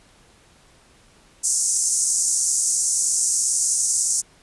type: band-pass noise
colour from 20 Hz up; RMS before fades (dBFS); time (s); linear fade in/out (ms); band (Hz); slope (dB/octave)
pink; -21; 1.43-4.22; 20; 6100 to 9600; 48
effects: pink hiss -54 dBFS RMS until 4.42 s + resampled to 24000 Hz